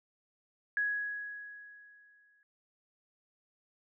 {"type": "tone with exponential decay", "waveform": "sine", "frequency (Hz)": 1669, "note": "G#6", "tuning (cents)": 8, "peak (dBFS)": -27, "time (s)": [0.77, 2.43], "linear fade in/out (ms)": 1, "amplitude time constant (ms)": 360, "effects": []}